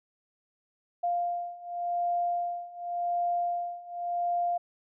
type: beating tone pair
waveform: sine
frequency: 698.5 / 699.39 Hz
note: F5 / F5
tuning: 0 / +2 cents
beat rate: 0.89 Hz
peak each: -32 / -30 dBFS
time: 1.03-4.58 s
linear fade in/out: 10 ms
effects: none